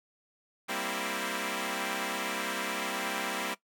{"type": "chord", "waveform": "5% pulse", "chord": "C dominant seventh", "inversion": "second", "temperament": "equal", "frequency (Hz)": [196, 233.1, 261.6, 329.6], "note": ["G3", "Bb3", "C4", "E4"], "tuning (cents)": [0, 0, 0, 0], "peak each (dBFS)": -26, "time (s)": [0.68, 3.55], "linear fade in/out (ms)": 20, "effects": ["noise-tail reverb RT60 0.1 s tail -18 dB re dry"]}